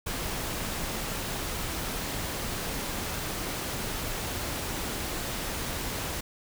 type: noise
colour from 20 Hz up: pink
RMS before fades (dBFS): -33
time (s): 0.06-6.21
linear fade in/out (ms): 10
effects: none